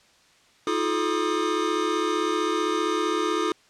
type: tone cluster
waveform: square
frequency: 320.2 / 355.7 / 430.2 / 1218 Hz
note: D#4 / F4 / A4 / D#6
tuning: +50 / +32 / -39 / -37 cents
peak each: -29 dBFS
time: 0.67-3.52 s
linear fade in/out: 2 ms
effects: white hiss -58 dBFS RMS until 3.69 s + low-pass 6000 Hz 12 dB/octave